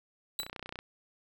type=tone with exponential decay; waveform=sawtooth; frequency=3951 Hz; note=B7; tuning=in tune; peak=-25 dBFS; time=0.39-0.5 s; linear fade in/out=1 ms; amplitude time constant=23 ms
type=click train; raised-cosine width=0.3 ms; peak=-24 dBFS; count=13; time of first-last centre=0.4-0.79 s; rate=30.8 Hz
effects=none